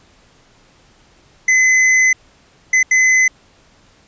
square tone bursts at uneven times, 2034 Hz, C7, 50 cents flat, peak -10 dBFS, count 3, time 1.48-2.13 / 2.73-2.83 / 2.91-3.28 s, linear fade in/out 5 ms, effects pink hiss -51 dBFS RMS until 4.07 s + resampled to 16000 Hz

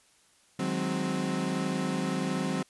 35% pulse chord, Ab dominant seventh, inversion second, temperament equal with one note detuned, 155.56 / 186.28 / 207.7 / 261.6 Hz, Eb3 / Gb3 / Ab3 / C4, 0 / +12 / 0 / 0 cents, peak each -34 / -30 / -36 / -31 dBFS, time 0.59-2.63 s, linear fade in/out 5 ms, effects white hiss -63 dBFS RMS until 2.69 s + resampled to 24000 Hz

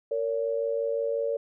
sine tone pair together, 460.4 / 566 Hz, A#4 / C#5, -22 / +36 cents, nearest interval major third, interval 358 cents, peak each -28 dBFS, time 0.11-1.37 s, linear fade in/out 5 ms, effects none

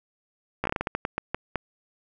slowing click train, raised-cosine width 0.5 ms, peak -11 dBFS, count 13, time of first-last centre 0.64-1.557 s, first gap 14 ms, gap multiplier 1.28, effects none

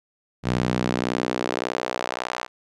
sawtooth tone with high-pass filter sweep, 61.74 Hz, B1, in tune, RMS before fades -26 dBFS, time 0.43-2.48 s, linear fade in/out 50 ms, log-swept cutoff 130 to 920 Hz, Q 1.2, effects low-pass 6000 Hz 12 dB/octave

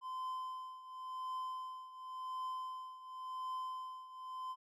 triangle tone with tremolo, 1029 Hz, C6, 29 cents flat, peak -36 dBFS, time 0.01-4.56 s, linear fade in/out 50 ms, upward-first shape triangle, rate 0.92 Hz, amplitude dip 80%, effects none

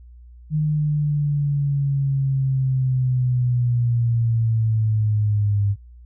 sine linear sweep, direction down, 153.7 to 100.2 Hz, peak -17 dBFS, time 0.5-5.76 s, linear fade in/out 50 ms, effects noise-tail reverb RT60 0.1 s tail -18 dB re dry + added 60 Hz sine -41 dBFS peak until 6.05 s

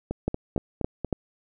two click trains, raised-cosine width 2 ms, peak -15 / -11 dBFS, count 5 / 4, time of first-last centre 0.11-1.047 / 0.28-1.127 s, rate 4.27 / 3.54 Hz, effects none

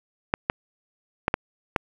clicks, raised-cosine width 0.5 ms, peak -5 dBFS, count 5, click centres 0.339 / 0.499 / 1.281 / 1.341 / 1.762 s, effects 7-bit

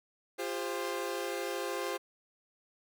sawtooth chord, F suspended second, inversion none, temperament equal with one note detuned, 349.2 / 402.3 / 523.3 Hz, F4 / G4 / C5, 0 / +45 / 0 cents, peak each -35 / -34 / -34 dBFS, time 0.38-1.98 s, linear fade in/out 20 ms, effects none

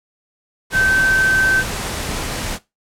sine tone in noise, 1544 Hz, G6, 27 cents flat, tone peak -12 dBFS, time 0.72-1.64 s, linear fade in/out 50 ms, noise pink, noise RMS -24 dBFS, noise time 0.7-2.59 s, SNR +9 dB, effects noise-tail reverb RT60 0.2 s tail -17 dB re dry + low-pass 11000 Hz 12 dB/octave

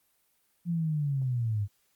sine linear sweep, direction down, 174.61 to 98.2 Hz, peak -26 dBFS, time 0.65-1.68 s, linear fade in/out 50 ms, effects white hiss -71 dBFS RMS until 1.95 s + Opus 32 kbps

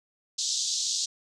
white band-pass noise, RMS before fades -29 dBFS, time 0.38-1.06 s, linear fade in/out 10 ms, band 3600 to 7200 Hz, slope 48 dB/octave, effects none

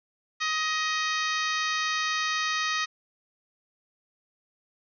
harmonic tone with a mistuned harmonic, 628 Hz, D#5, 16 cents sharp, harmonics 2 / 3 / 4 / 5 / 6 / 7 / 8 / 9 / 10, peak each -30 / -30 / -34 / -38 / -35 / -38 / -39 / -41 / -42 dBFS, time 0.4-2.86 s, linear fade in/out 20 ms, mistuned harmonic 9, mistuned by +39 cents, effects none

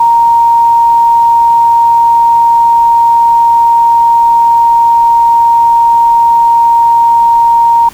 sine tone, 932 Hz, A#5, 1 cent flat, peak -3 dBFS, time 0-7.89 s, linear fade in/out 5 ms, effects pink hiss -34 dBFS RMS until 7.93 s

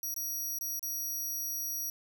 15% pulse tone with dropouts, 5750 Hz, F8, 50 cents sharp, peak -28 dBFS, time 0.03-1.9 s, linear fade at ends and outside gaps 2 ms, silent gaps 0.142-0.163 / 0.587-0.61 / 0.794-0.828 s, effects none

